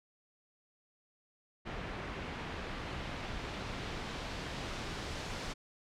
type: noise with low-pass filter sweep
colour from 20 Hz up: pink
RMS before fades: -41 dBFS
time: 1.65-5.54 s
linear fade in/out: 20 ms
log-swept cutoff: 2400 to 5500 Hz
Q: 0.86
effects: none